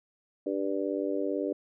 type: harmonic tone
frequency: 98 Hz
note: G2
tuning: in tune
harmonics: 3 / 4 / 5 / 6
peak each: -32 / -33 / -34 / -35 dBFS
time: 0.46-1.53 s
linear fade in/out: 5 ms
effects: none